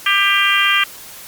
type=harmonic tone; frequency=397.2 Hz; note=G4; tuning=23 cents sharp; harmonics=3 / 4 / 5 / 6 / 7 / 8; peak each=-19 / -19 / -19 / -19 / -19 / -19 dBFS; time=0.06-0.84 s; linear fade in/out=5 ms; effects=white hiss -36 dBFS RMS until 1.27 s + Opus 48 kbps